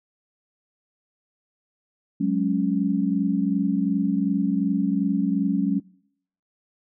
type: chord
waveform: sine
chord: F# suspended second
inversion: none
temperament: equal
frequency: 185 / 207.7 / 277.2 Hz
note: F#3 / G#3 / C#4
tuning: 0 / 0 / 0 cents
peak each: -24 dBFS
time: 2.2-5.8 s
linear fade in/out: 10 ms
effects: noise-tail reverb RT60 0.7 s tail -24 dB re dry